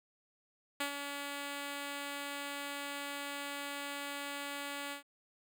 5% pulse tone with ADSR envelope, 284.1 Hz, C#4, 43 cents sharp, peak -21 dBFS, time 0.8-5.03 s, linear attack 6 ms, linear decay 97 ms, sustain -7 dB, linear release 110 ms, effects none

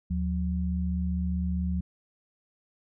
sine tone pair together, 75.9 / 180.52 Hz, D#2 / F#3, -42 / -42 cents, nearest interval octave + minor third, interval 1500 cents, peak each -28 / -29 dBFS, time 0.1-1.81 s, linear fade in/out 10 ms, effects none

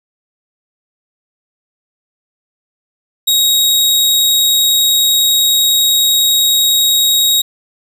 sawtooth tone, 3786 Hz, A#7, 26 cents sharp, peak -6 dBFS, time 3.27-7.42 s, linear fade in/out 10 ms, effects none

